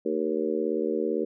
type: harmonic tone with a mistuned harmonic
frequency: 77.78 Hz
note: D#2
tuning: in tune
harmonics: 3 / 4 / 5 / 6 / 7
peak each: -33 / -31 / -29 / -29 / -36 dBFS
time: 0.05-1.25 s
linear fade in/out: 10 ms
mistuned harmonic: 3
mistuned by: -47 cents
effects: none